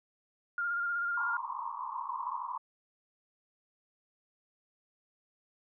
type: tone with vibrato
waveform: sine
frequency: 1405 Hz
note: F6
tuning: 10 cents sharp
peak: -30 dBFS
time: 0.58-1.37 s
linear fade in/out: 2 ms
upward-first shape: square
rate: 16 Hz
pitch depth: 19 cents each way
type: band-pass noise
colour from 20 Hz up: pink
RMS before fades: -38 dBFS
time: 1.17-2.58 s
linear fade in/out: 5 ms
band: 930 to 1100 Hz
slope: 96 dB/octave
effects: none